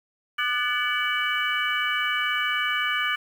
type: tone cluster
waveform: sine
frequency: 1207 / 1487 / 1732 / 2287 / 2964 Hz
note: D6 / F#6 / A6 / D7 / F#7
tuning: +47 / +8 / -28 / -47 / +2 cents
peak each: -29 dBFS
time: 0.38-3.16 s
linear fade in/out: 10 ms
effects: 8-bit